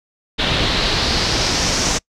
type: noise with low-pass filter sweep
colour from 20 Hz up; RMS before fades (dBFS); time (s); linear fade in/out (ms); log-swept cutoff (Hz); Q
pink; -18; 0.38-1.99; 20; 3500 to 6300; 3.2
effects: noise-tail reverb RT60 0.1 s tail -26 dB re dry